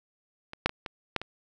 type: clicks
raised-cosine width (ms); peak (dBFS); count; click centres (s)
0.3; -23 / -6 / -19 / -19 / -10 / -21; 6; 0.534 / 0.66 / 0.694 / 0.862 / 1.163 / 1.216
effects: none